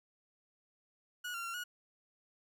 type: tone with pitch steps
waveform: 30% pulse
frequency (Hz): 1457 / 1379 / 1370 / 1452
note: F#6 / F6 / F6 / F#6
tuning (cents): -27 / -22 / -34 / -33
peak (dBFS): -36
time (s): 1.24-1.64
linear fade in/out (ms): 10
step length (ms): 100
effects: none